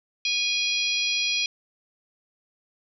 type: harmonic tone with a mistuned harmonic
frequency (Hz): 823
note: G#5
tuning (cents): -16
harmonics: 3 / 4 / 5 / 6 / 7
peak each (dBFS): -26 / -28 / -30 / -32 / -33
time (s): 0.25-1.46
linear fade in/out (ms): 2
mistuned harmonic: 7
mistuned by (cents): -18
effects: none